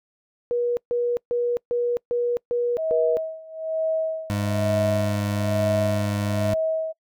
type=tone bursts; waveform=sine; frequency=481.2 Hz; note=B4; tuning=45 cents flat; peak=-20 dBFS; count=7; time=0.51-3.17 s; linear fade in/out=0 ms; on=260 ms; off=140 ms
type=tone with tremolo; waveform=sine; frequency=640 Hz; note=D#5; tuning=49 cents sharp; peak=-20 dBFS; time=2.77-6.93 s; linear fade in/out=20 ms; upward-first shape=sine; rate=1.1 Hz; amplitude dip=90%
type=tone; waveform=25% pulse; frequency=102.2 Hz; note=G#2; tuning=27 cents flat; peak=-19 dBFS; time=4.3-6.54 s; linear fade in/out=0 ms
effects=noise-tail reverb RT60 0.1 s tail -25 dB re dry